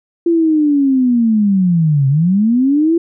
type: linear two-way sweep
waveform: sine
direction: down then up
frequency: 342.8 to 132.2 to 342.8 Hz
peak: -9 dBFS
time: 0.26-2.98 s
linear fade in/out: 5 ms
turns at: 2.08 s
effects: none